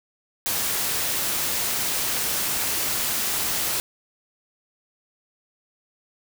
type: noise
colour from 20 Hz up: white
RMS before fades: -25 dBFS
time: 0.46-3.8 s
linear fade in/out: 0 ms
effects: none